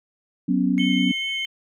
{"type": "chord", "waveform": "sine", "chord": "F# suspended fourth", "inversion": "none", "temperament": "equal", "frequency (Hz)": [185, 246.9, 277.2], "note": ["F#3", "B3", "C#4"], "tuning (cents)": [0, 0, 0], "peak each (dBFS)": -22, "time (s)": [0.48, 1.12], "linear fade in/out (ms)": 10}
{"type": "tone with vibrato", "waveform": "triangle", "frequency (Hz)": 2178, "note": "C#7", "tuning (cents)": -31, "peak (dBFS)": -26, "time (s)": [0.78, 1.45], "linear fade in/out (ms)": 0, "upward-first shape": "sine", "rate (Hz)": 4.4, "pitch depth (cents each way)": 13}
{"type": "tone", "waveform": "sine", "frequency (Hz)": 3085, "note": "G7", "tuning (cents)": -28, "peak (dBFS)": -26, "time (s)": [0.79, 1.46], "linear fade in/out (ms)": 10}
{"effects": []}